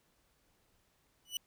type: tone with exponential growth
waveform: sawtooth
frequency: 2960 Hz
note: F#7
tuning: in tune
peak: -28 dBFS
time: 1.25-1.37 s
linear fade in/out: 2 ms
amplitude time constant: 26 ms
effects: pink hiss -73 dBFS RMS until 1.46 s